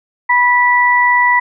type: tone pair together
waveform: sine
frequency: 980 / 1963.4 Hz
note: B5 / B6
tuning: -14 / -11 cents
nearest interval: octave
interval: 1203 cents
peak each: -11 dBFS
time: 0.29-1.4 s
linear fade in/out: 10 ms
effects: none